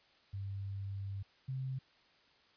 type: tone pair in turn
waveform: sine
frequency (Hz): 98.5 / 131.65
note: G2 / C3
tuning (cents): +9 / +11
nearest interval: perfect fourth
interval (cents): 502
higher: second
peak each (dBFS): -38 / -36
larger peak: second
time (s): 0.33-1.23 / 1.48-1.79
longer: first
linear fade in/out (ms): 10
effects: white hiss -67 dBFS RMS until 2.56 s + resampled to 11025 Hz